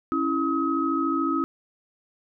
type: tone cluster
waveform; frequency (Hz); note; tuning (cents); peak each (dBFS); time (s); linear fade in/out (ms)
sine; 275.8 / 329.6 / 1272; C#4 / E4 / D#6; -9 / 0 / +38; -26; 0.12-1.44; 0
effects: none